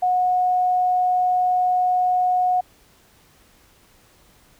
sine tone, 729 Hz, F#5, 26 cents flat, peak -16 dBFS, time 0.02-2.61 s, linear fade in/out 10 ms, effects pink hiss -55 dBFS RMS until 4.59 s

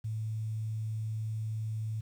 sine tone, 109.6 Hz, A2, 6 cents flat, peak -32 dBFS, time 0.04-2.01 s, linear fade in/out 10 ms, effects 10-bit

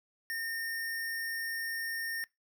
sine tone with sample-and-hold, 1825 Hz, A#6, 37 cents flat, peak -33 dBFS, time 0.3-2.24 s, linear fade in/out 0 ms, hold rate 7350 Hz, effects noise-tail reverb RT60 0.2 s tail -23 dB re dry

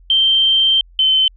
sine tone pair in turn, 3136 / 3073 Hz, G7 / G7, 0 / -35 cents, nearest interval unison, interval 35 cents, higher first, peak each -10 dBFS, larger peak neither, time 0.1-0.81 / 0.99-1.28 s, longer first, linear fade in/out 2 ms, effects added 43 Hz sine -42 dBFS peak until 1.36 s

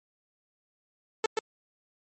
sawtooth tone with echo, 440 Hz, A4, in tune, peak -19 dBFS, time 1.24-1.26 s, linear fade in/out 2 ms, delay 130 ms, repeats 1, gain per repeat -2 dB, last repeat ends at 1.39 s, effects MP3 32 kbps

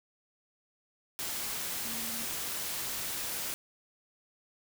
sine tone in noise, 229.3 Hz, A#3, 28 cents flat, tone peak -45 dBFS, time 1.85-2.25 s, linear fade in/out 0 ms, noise white, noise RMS -36 dBFS, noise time 1.19-3.54 s, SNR -12 dB, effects none

